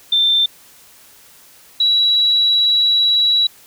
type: tone pair in turn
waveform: sine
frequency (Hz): 3569 / 3906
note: A7 / B7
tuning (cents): +24 / -20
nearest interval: major second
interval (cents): 156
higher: second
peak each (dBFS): -11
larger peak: neither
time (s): 0.12-0.46 / 1.8-3.47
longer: second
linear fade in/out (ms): 5
effects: white hiss -46 dBFS RMS until 3.66 s